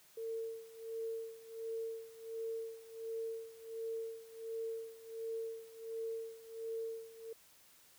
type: tone with tremolo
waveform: sine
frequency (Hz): 452.2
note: A4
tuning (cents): +47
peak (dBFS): -37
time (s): 0.17-7.33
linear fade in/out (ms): 5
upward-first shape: sine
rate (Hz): 1.4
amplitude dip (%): 85
effects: white hiss -64 dBFS RMS until 7.98 s